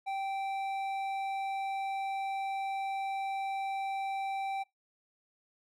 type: tone with hard clipping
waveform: sine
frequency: 780 Hz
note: G5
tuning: 9 cents flat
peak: -34 dBFS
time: 0.06-4.64 s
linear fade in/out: 20 ms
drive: 8 dB
effects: noise-tail reverb RT60 0.2 s tail -24 dB re dry